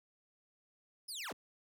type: linear sweep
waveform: 25% pulse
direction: down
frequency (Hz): 5274 to 45.54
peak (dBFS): -37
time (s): 1.08-1.33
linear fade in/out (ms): 10
effects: none